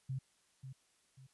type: tone with echo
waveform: sine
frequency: 132.2 Hz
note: C3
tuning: 18 cents sharp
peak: -36 dBFS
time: 0.09-0.19 s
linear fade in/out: 10 ms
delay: 540 ms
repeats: 2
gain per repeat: -9 dB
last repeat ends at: 1.27 s
effects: white hiss -73 dBFS RMS until 1.33 s + resampled to 24000 Hz